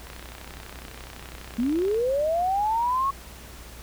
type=click train; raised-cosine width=0.3 ms; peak=-24 dBFS; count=61; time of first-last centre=0.07-1.945 s; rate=32 Hz
type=linear sweep; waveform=sine; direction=up; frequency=223.6 to 1113 Hz; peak=-21 dBFS; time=1.58-3.11 s; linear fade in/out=10 ms
effects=added 60 Hz sine -44 dBFS peak until 3.82 s + pink hiss -45 dBFS RMS until 3.82 s